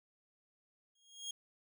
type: tone with exponential growth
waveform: 25% pulse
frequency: 3266 Hz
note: G#7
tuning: 30 cents flat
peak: -34 dBFS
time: 0.95-1.31 s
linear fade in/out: 5 ms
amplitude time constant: 78 ms
effects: none